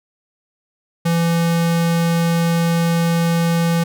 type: tone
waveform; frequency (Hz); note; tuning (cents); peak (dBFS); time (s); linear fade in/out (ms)
square; 168.1; E3; +34; -15; 1.05-3.84; 10
effects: none